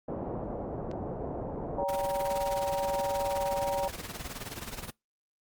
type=low-pass noise; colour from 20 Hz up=white; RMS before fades=-36 dBFS; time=0.08-1.84 s; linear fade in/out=5 ms; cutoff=700 Hz; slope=24 dB/octave
type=click; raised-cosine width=0.2 ms; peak=-31 dBFS; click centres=0.914 s
type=chord; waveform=sine; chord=G diminished; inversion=second; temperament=just; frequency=564.5 / 784 / 940.8 Hz; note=Db5 / G5 / Bb5; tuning=+31 / 0 / +16 cents; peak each=-30 / -34 / -34 dBFS; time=1.78-3.88 s; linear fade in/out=2 ms
type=noise with tremolo; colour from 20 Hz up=pink; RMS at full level=-37 dBFS; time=1.88-4.91 s; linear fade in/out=10 ms; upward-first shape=sine; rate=19 Hz; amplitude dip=75%
effects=noise-tail reverb RT60 0.2 s tail -25 dB re dry + Opus 48 kbps